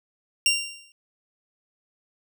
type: tone with exponential decay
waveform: 20% pulse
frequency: 2775 Hz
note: F7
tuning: 12 cents flat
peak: -11 dBFS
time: 0.46-0.92 s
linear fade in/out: 1 ms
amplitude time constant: 98 ms
effects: none